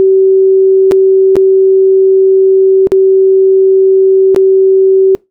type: tone with dropouts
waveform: sine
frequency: 382.8 Hz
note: G4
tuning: 41 cents flat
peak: -3 dBFS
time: 0-5.15 s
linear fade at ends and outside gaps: 0 ms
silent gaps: 0.912-0.919 / 1.356-1.366 / 2.871-2.919 / 4.347-4.362 s
effects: noise-tail reverb RT60 0.2 s tail -24 dB re dry